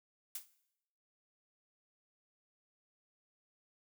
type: noise with exponential decay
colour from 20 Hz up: blue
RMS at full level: -37 dBFS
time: 0.35-0.48 s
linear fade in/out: 5 ms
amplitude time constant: 28 ms
effects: noise-tail reverb RT60 0.8 s tail -17 dB re dry